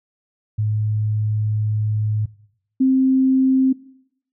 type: tone pair in turn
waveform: sine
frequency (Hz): 107 / 262.9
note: A2 / C4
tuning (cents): -48 / +8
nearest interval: octave + major third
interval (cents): 1556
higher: second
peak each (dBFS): -17 / -12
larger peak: second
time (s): 0.58-2.26 / 2.8-3.73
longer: first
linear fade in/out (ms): 10
effects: noise-tail reverb RT60 0.7 s tail -20 dB re dry